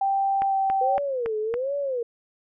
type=tone with pitch glide; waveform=sine; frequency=784 to 775.9 Hz; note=G5 to G5; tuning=0 to -18 cents; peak=-20 dBFS; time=0.01-0.98 s; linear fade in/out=5 ms; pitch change=-18 cents; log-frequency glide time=0.48-0.54 s
type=click train; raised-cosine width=0.5 ms; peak=-17 dBFS; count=5; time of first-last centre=0.42-1.54 s; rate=3.57 Hz
type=tone with vibrato; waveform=sine; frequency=493.9 Hz; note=B4; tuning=in tune; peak=-24 dBFS; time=0.81-2.03 s; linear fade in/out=5 ms; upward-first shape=sine; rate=1.3 Hz; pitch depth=250 cents each way
effects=none